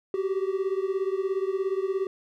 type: beating tone pair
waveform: triangle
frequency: 378.6 / 395.6 Hz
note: F#4 / G4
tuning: +40 / +16 cents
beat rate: 17 Hz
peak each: -25 / -27 dBFS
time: 0.14-2.07 s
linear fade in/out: 2 ms
effects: none